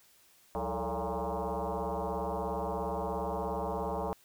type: tone with frequency modulation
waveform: sine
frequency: 180.5 Hz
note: F#3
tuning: 43 cents flat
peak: -31 dBFS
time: 0.55-4.13 s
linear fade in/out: 0 ms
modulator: 126 Hz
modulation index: 6.9
effects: white hiss -63 dBFS RMS until 4.24 s